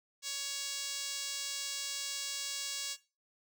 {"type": "tone with band-pass filter", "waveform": "5% pulse", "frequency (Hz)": 558, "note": "C#5", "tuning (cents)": 11, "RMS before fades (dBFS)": -39, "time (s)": [0.22, 2.97], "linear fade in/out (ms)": 50, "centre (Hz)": 7800, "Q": 0.69, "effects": ["noise-tail reverb RT60 0.3 s tail -18 dB re dry"]}